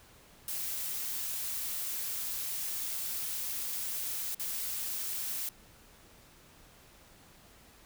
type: noise with dropouts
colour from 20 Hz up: blue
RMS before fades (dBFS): -36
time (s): 0.48-5.49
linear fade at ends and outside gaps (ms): 2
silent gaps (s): 4.347-4.396
effects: pink hiss -58 dBFS RMS until 7.85 s